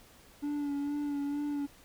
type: tone with vibrato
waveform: triangle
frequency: 288 Hz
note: D4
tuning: 34 cents flat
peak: -29 dBFS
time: 0.42-1.67 s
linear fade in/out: 20 ms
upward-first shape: sine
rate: 2.2 Hz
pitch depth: 29 cents each way
effects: pink hiss -58 dBFS RMS until 1.84 s

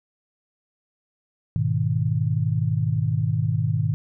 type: chord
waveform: sine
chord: G# minor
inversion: none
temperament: equal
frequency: 103.83 / 123.47 / 155.56 Hz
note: G#2 / B2 / D#3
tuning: 0 / 0 / 0 cents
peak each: -24 dBFS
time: 1.56-3.94 s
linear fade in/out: 0 ms
effects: none

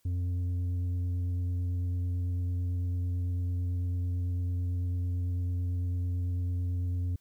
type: tone with tanh clipping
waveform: sine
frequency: 89.1 Hz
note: F2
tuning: 35 cents sharp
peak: -29 dBFS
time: 0.05-7.16 s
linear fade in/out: 5 ms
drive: 5 dB
effects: white hiss -71 dBFS RMS until 7.2 s

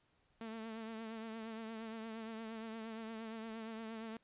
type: tone with vibrato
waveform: sawtooth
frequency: 223.4 Hz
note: A3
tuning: 27 cents sharp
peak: -40 dBFS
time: 0.41-4.17 s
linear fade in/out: 2 ms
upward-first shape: triangle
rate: 8.6 Hz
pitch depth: 49 cents each way
effects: pink hiss -75 dBFS RMS until 4.23 s + resampled to 8000 Hz

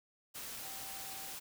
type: tone in noise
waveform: sine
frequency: 776 Hz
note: G5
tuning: 18 cents flat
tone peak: -53 dBFS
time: 0.62-1.35 s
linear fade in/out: 20 ms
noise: white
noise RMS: -45 dBFS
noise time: 0.34-1.4 s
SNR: -11 dB
effects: none

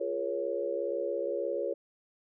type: chord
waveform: sine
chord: Bb minor seventh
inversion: second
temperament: equal with one note detuned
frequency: 349.2 / 415.3 / 477.3 / 554.4 Hz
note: F4 / Ab4 / Bb4 / Db5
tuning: 0 / 0 / +41 / 0 cents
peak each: -37 / -36 / -36 / -33 dBFS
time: 0-1.74 s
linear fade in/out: 10 ms
effects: none

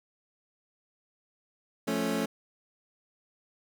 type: chord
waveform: 25% pulse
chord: F augmented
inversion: none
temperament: equal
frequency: 174.61 / 220 / 277.2 Hz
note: F3 / A3 / C#4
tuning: 0 / 0 / 0 cents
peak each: -32 / -27 / -28 dBFS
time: 1.87-2.26 s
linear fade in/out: 10 ms
effects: none

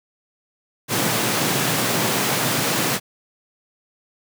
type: high-pass noise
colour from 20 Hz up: pink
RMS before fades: -21 dBFS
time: 0.88-3 s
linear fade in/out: 50 ms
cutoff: 110 Hz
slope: 96 dB/octave
effects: none

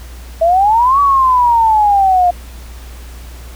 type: exponential two-way sweep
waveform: sine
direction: up then down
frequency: 645 to 1146 to 700 Hz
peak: -7 dBFS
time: 0.41-2.31 s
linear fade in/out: 10 ms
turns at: 1 s
effects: added 60 Hz sine -29 dBFS peak until 3.55 s + pink hiss -39 dBFS RMS until 3.55 s

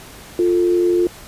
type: tone pair together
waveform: sine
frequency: 351.1 / 443.8 Hz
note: F4 / A4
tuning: +9 / +15 cents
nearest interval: major third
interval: 406 cents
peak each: -13 / -23 dBFS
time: 0.39-1.07 s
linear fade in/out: 2 ms
effects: pink hiss -39 dBFS RMS until 1.27 s + resampled to 32000 Hz

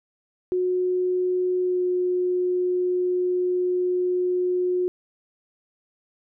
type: tone with pitch glide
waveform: sine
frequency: 364.5 to 361.6 Hz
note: F#4 to F#4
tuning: -26 to -40 cents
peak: -20 dBFS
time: 0.52-4.88 s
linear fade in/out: 0 ms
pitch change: -14 cents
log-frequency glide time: 1.61-1.82 s
effects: none

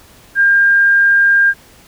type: tone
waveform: sine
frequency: 1604 Hz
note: G6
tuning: 39 cents sharp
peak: -7 dBFS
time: 0.35-1.54 s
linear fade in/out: 50 ms
effects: pink hiss -44 dBFS RMS until 1.87 s

